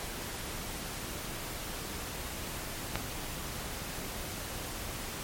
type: click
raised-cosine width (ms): 0.3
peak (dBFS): -14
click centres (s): 2.956
effects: pink hiss -39 dBFS RMS until 5.23 s + MP3 64 kbps